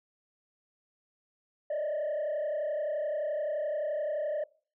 sine tone with frequency modulation, 602 Hz, D5, 43 cents sharp, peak -27 dBFS, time 1.7-4.44 s, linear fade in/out 5 ms, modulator 31.6 Hz, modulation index 0.97, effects noise-tail reverb RT60 0.4 s tail -23 dB re dry + tanh soft clip ceiling -28 dBFS

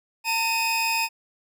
45% pulse tone cluster, 909 / 2517 / 5080 Hz, A#5 / D#7 / D#8, -44 / +19 / +35 cents, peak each -26 / -25 / -30 dBFS, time 0.24-1.09 s, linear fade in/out 50 ms, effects none

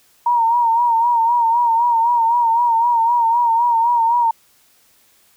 sine tone with vibrato, 935 Hz, A#5, 5 cents sharp, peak -12 dBFS, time 0.26-4.31 s, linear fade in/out 5 ms, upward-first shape sine, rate 3.9 Hz, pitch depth 60 cents each way, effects white hiss -55 dBFS RMS until 5.36 s

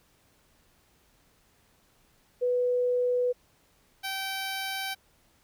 sine / 10% pulse tone pair in turn, 493.9 / 773.6 Hz, B4 / G5, 0 / -23 cents, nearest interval minor sixth, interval 777 cents, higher second, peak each -23 dBFS, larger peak neither, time 2.41-3.33 / 4.03-4.95 s, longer neither, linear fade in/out 20 ms, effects pink hiss -65 dBFS RMS until 5.43 s

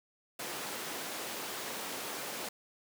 pink high-pass noise, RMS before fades -40 dBFS, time 0.39-2.49 s, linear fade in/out 5 ms, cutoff 320 Hz, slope 12 dB/octave, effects none

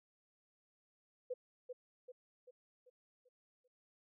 sine tone with echo, 501 Hz, B4, 25 cents sharp, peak -37 dBFS, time 1.3-1.34 s, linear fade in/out 10 ms, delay 390 ms, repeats 6, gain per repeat -6 dB, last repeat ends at 3.68 s, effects none

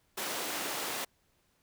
pink high-pass noise, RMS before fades -36 dBFS, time 0.17-1.05 s, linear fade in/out 10 ms, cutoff 380 Hz, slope 12 dB/octave, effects pink hiss -72 dBFS RMS until 1.62 s

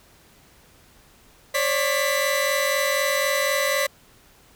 sawtooth tone cluster, 542 / 586 / 1991 Hz, C#5 / D5 / B6, -39 / -4 / +14 cents, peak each -21 dBFS, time 1.54-3.87 s, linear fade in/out 10 ms, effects pink hiss -54 dBFS RMS until 4.55 s

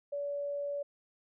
sine tone, 572 Hz, D5, 46 cents flat, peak -33 dBFS, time 0.12-0.83 s, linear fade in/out 10 ms, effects none

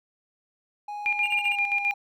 triangle tone with pitch glide, 829 to 809.6 Hz, G#5 to G#5, -3 to -44 cents, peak -30 dBFS, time 0.88-1.94 s, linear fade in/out 5 ms, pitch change -41 cents, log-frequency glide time 1.35-1.62 s
sine tone with tremolo, 2409 Hz, D7, 43 cents sharp, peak -21 dBFS, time 1.06-1.91 s, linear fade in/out 0 ms, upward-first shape square, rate 7.6 Hz, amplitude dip 60%
triangle tone bursts, 2794 Hz, F7, in tune, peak -28 dBFS, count 5, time 1.23-1.557 s, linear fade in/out 5 ms, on 47 ms, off 23 ms
effects none

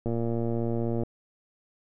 click train, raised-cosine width 2 ms, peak -17 dBFS, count 114, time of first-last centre 0.06-1.034 s, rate 116 Hz, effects none

